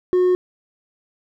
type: tone with hard clipping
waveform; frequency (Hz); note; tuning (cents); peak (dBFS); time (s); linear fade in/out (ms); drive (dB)
sine; 363.6; F#4; -30; -14; 0.13-0.35; 0; 2
effects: none